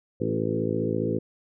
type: harmonic tone with a mistuned harmonic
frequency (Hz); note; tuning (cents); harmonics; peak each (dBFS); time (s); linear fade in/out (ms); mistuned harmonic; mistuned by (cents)
54.9; A1; -3; 2 / 3 / 4 / 5 / 6 / 7 / 8 / 9; -32 / -32 / -32 / -32 / -32 / -32 / -32 / -32; 0.2-1.19; 10; 7; -18
effects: none